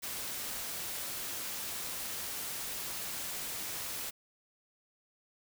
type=noise; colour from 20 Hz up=white; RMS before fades=-39 dBFS; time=0.02-4.11 s; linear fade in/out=20 ms; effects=none